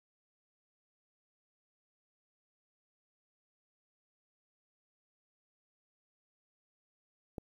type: click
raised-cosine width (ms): 2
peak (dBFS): -26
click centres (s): 7.382
effects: 10-bit